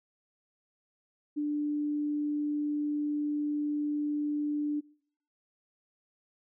sine tone, 295.5 Hz, D4, 11 cents sharp, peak -28 dBFS, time 1.36-4.81 s, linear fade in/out 20 ms, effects noise-tail reverb RT60 0.6 s tail -24 dB re dry

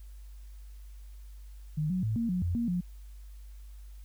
sine tone with pitch steps, 153.1 / 184 / 109.6 / 231.2 / 180.8 / 87.3 / 235 / 177.7 Hz, D#3 / F#3 / A2 / A#3 / F#3 / F2 / A#3 / F3, -28 / -9 / -6 / -14 / -40 / 0 / +14 / +30 cents, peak -27 dBFS, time 1.77-2.81 s, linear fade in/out 10 ms, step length 130 ms, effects added 50 Hz sine -44 dBFS peak until 4.04 s + white hiss -65 dBFS RMS until 4.04 s

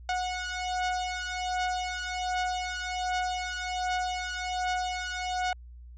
sawtooth beating tone pair, 731 / 732.3 Hz, F#5 / F#5, -21 / -18 cents, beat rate 1.3 Hz, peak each -28 / -29 dBFS, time 0.09-5.53 s, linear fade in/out 2 ms, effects added 60 Hz sine -44 dBFS peak until 5.97 s + resampled to 16000 Hz

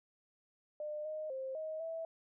sine tone with pitch steps, 602 / 619 / 528 / 629 / 654 Hz, D5 / D#5 / C5 / D#5 / E5, +43 / -9 / +16 / +19 / -14 cents, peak -38 dBFS, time 0.8-2.05 s, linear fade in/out 2 ms, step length 250 ms, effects none

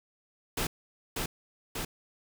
pink noise with echo, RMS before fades -31 dBFS, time 0.57-0.67 s, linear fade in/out 5 ms, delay 590 ms, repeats 2, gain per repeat -2 dB, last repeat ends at 1.85 s, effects none

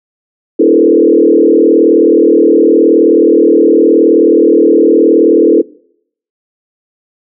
sine tone with frequency modulation, 383.7 Hz, G4, 37 cents flat, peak -3 dBFS, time 0.59-5.62 s, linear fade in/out 10 ms, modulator 39.1 Hz, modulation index 2.5, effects noise-tail reverb RT60 0.7 s tail -23 dB re dry

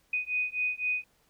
sine beating tone pair, 2489 / 2492.9 Hz, D#7 / D#7, 0 / +3 cents, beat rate 3.9 Hz, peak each -31 dBFS, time 0.13-1.04 s, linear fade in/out 5 ms, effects pink hiss -68 dBFS RMS until 1.29 s

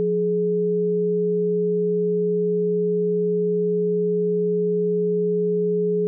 sine tone pair together, 177.1 / 421.2 Hz, F3 / G#4, +24 / +24 cents, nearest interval octave + minor third, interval 1500 cents, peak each -25 / -19 dBFS, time 0-6.07 s, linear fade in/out 0 ms, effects none

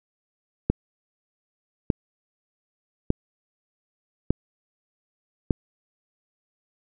click train, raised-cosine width 3 ms, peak -6 dBFS, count 5, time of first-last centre 0.7-5.508 s, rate 0.832 Hz, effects none

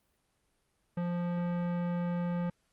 sine tone with tanh clipping, 174.61 Hz, F3, in tune, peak -32 dBFS, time 0.97-2.5 s, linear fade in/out 5 ms, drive 18 dB, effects pink hiss -75 dBFS RMS until 2.72 s + Opus 32 kbps

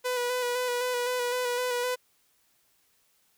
sawtooth tone with vibrato, 493.9 Hz, B4, in tune, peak -23 dBFS, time 0.04-1.96 s, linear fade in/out 20 ms, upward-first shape square, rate 3.9 Hz, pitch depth 23 cents each way, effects white hiss -68 dBFS RMS until 3.37 s

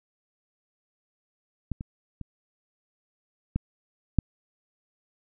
clicks, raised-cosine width 5 ms, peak -17 / -22 / -24 / -13 / -7 dBFS, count 5, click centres 1.717 / 1.809 / 2.213 / 3.56 / 4.187 s, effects none

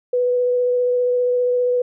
sine tone with vibrato, 493.9 Hz, B4, in tune, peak -15 dBFS, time 0.13-1.82 s, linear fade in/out 5 ms, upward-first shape triangle, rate 15 Hz, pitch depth 12 cents each way, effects none

